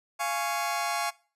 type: chord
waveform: sawtooth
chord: Db major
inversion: first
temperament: just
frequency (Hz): 693 / 831.5 / 1108.7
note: F5 / Ab5 / Db6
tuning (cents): -14 / +2 / 0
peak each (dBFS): -28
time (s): 0.19-1.11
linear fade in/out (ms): 20
effects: noise-tail reverb RT60 0.4 s tail -22 dB re dry + resampled to 32000 Hz